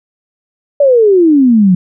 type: exponential sweep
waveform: sine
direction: down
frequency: 587.3 to 175.5 Hz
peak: -4 dBFS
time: 0.8-1.75 s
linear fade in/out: 5 ms
effects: none